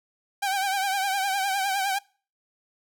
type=tone with vibrato; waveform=sawtooth; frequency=781 Hz; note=G5; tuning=7 cents flat; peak=-20 dBFS; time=0.42-1.99 s; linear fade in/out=10 ms; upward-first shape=triangle; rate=9.8 Hz; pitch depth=76 cents each way; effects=noise-tail reverb RT60 0.4 s tail -25 dB re dry